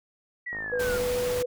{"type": "linear sweep", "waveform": "sine", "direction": "down", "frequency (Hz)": [1975.5, 1384], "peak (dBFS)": -31, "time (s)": [0.46, 0.98], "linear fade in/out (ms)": 10}
{"type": "click train", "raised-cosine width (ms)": 1, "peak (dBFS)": -27, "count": 29, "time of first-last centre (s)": [0.53, 1.056], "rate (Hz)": 53.2}
{"type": "tone", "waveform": "sine", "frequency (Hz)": 493.9, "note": "B4", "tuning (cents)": 0, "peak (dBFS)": -25, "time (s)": [0.72, 1.46], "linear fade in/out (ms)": 10}
{"type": "noise", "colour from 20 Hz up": "pink", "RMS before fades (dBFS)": -34, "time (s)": [0.79, 1.43], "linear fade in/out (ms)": 10}
{"effects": []}